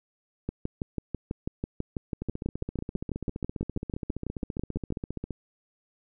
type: two click trains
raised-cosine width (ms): 3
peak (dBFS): -20 / -17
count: 47 / 28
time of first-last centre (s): 2.22-5.307 / 0.49-4.923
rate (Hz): 14.9 / 6.09
effects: none